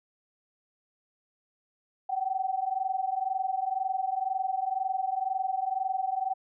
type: tone pair together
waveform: sine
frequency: 751 / 773 Hz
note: F#5 / G5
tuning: +26 / -24 cents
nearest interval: unison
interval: 50 cents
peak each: -30 / -30 dBFS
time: 2.09-6.34 s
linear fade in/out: 10 ms
effects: none